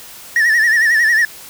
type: tone with vibrato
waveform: triangle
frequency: 1822 Hz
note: A#6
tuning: 40 cents flat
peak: -8 dBFS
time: 0.36-1.25 s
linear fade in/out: 2 ms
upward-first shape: sine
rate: 11 Hz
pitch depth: 93 cents each way
effects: white hiss -36 dBFS RMS until 1.49 s